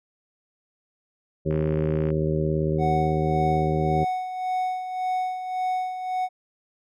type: harmonic tone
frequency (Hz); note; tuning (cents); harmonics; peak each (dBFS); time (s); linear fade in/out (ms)
77.9; D#2; +3; 1 / 2 / 3 / 4 / 5 / 6 / 7; -31 / -24 / -34 / -32 / -27 / -36 / -31; 1.45-4.05; 20
type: click train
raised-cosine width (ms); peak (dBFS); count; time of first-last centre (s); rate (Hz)
0.5; -24; 37; 1.51-2.104; 60.6
type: tone with tremolo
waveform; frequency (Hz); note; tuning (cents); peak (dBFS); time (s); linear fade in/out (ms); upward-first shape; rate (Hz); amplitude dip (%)
triangle; 740; F#5; 0; -20; 2.78-6.29; 50; sine; 1.8; 60
effects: none